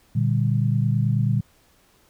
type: chord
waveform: sine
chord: G minor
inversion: first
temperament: just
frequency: 117.6 / 147 / 196 Hz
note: Bb2 / D3 / G3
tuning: +16 / +2 / 0 cents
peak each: -20 / -23 / -26 dBFS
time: 0.15-1.41 s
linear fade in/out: 10 ms
effects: pink hiss -59 dBFS RMS until 2.09 s